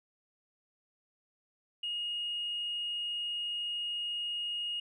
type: tone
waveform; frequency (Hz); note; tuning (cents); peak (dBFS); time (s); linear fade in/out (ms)
sine; 2867; F7; +45; -32; 1.83-4.8; 5
effects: tanh soft clip ceiling -28 dBFS